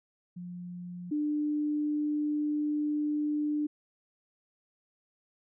sine tone pair in turn, 177.3 / 298.2 Hz, F3 / D4, +26 / +27 cents, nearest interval major sixth, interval 901 cents, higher second, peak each -38 / -27 dBFS, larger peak second, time 0.36-1.11 / 1.11-3.67 s, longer second, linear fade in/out 10 ms, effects none

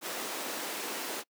pink high-pass noise, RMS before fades -37 dBFS, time 0.01-1.24 s, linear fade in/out 50 ms, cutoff 280 Hz, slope 24 dB/octave, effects noise-tail reverb RT60 0.1 s tail -25 dB re dry

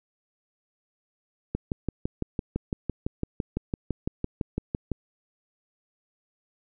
click train, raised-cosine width 3 ms, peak -14 dBFS, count 21, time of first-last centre 1.55-4.917 s, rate 5.94 Hz, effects none

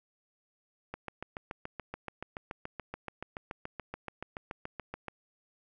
click train, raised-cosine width 0.5 ms, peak -23 dBFS, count 30, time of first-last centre 0.94-5.083 s, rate 7 Hz, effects none

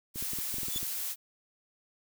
blue noise, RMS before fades -35 dBFS, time 0.14-1.16 s, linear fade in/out 50 ms
clicks, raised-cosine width 3 ms, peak -30 dBFS, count 10, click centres 0.159 / 0.225 / 0.334 / 0.387 / 0.541 / 0.584 / 0.632 / 0.684 / 0.761 / 0.83 s
sawtooth tone with exponential growth, 3460 Hz, A7, 30 cents flat, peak -26 dBFS, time 0.65-0.78 s, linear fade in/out 2 ms, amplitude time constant 27 ms
effects none

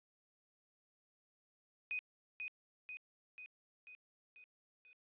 sine tone with echo, 2498 Hz, D#7, 6 cents sharp, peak -37 dBFS, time 1.91-1.99 s, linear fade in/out 0 ms, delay 490 ms, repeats 6, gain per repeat -4 dB, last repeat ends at 4.93 s, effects resampled to 8000 Hz + 13-bit

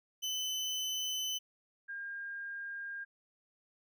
30% pulse / sine tone pair in turn, 3027 / 1610 Hz, F#7 / G6, +39 / +46 cents, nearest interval major seventh, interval 1093 cents, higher first, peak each -31 / -39 dBFS, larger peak first, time 0.22-1.39 / 1.88-3.05 s, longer neither, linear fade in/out 20 ms, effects none

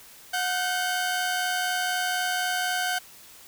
sawtooth tone pair together, 728 / 1540 Hz, F#5 / G6, -28 / -31 cents, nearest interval octave + minor second, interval 1297 cents, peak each -24 dBFS, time 0.33-2.99 s, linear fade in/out 10 ms, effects white hiss -49 dBFS RMS until 3.47 s

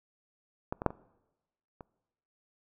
clicks, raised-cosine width 1 ms, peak -18 / -21 / -10 / -28 / -30 dBFS, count 5, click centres 0.725 / 0.819 / 0.863 / 0.905 / 1.808 s, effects noise-tail reverb RT60 1.0 s tail -23 dB re dry

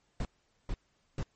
brown noise bursts, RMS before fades -33 dBFS, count 3, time 0.2-1.23 s, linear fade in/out 2 ms, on 50 ms, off 440 ms, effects pink hiss -73 dBFS RMS until 1.35 s + MP3 32 kbps

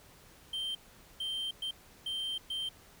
triangle tone bursts at uneven times, 3136 Hz, G7, in tune, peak -32 dBFS, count 5, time 0.53-0.75 / 1.2-1.51 / 1.62-1.71 / 2.06-2.38 / 2.5-2.69 s, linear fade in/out 5 ms, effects pink hiss -58 dBFS RMS until 3 s

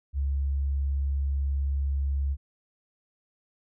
sine tone, 69.3 Hz, C#2, in tune, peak -24 dBFS, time 0.13-2.37 s, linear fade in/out 50 ms, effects none

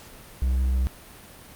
triangle tone, 64.1 Hz, C2, 35 cents flat, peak -18 dBFS, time 0.42-0.87 s, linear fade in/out 0 ms, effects pink hiss -46 dBFS RMS until 1.55 s + Opus 48 kbps

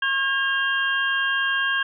sine tone cluster, 1084 / 1619 / 2792 / 3195 Hz, C#6 / G#6 / F7 / G7, -39 / -45 / -1 / +32 cents, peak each -29 / -21 / -30 / -30 dBFS, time 0.02-1.83 s, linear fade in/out 5 ms, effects none

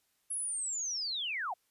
sine linear sweep, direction down, 10910 to 651 Hz, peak -33 dBFS, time 0.3-1.54 s, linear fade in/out 10 ms, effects white hiss -75 dBFS RMS until 1.7 s + resampled to 32000 Hz

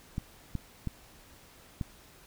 clicks, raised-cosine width 5 ms, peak -20 dBFS, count 4, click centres 0.181 / 0.553 / 0.873 / 1.812 s, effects pink hiss -56 dBFS RMS until 2.26 s

